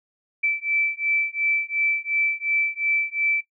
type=beating tone pair; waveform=sine; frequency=2322 / 2324.8 Hz; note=D7 / D7; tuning=-20 / -18 cents; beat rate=2.8 Hz; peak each=-24 dBFS; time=0.43-3.41 s; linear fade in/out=10 ms; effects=noise-tail reverb RT60 0.1 s tail -17 dB re dry